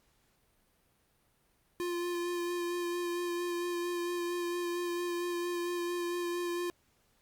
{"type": "tone with vibrato", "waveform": "square", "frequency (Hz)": 349.2, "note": "F4", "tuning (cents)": 0, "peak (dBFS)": -33, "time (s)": [1.8, 6.7], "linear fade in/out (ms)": 0, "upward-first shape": "sine", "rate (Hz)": 4.4, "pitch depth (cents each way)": 16, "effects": ["pink hiss -71 dBFS RMS until 7.21 s", "Opus 48 kbps"]}